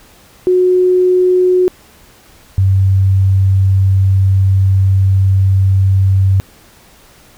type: tone pair in turn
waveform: sine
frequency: 365.2 / 96.14 Hz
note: F#4 / G2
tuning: -23 / -33 cents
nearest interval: octave + major seventh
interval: 2310 cents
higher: first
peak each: -7 dBFS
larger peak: neither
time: 0.47-1.68 / 2.58-6.4 s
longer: second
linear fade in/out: 0 ms
effects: pink hiss -44 dBFS RMS until 7.37 s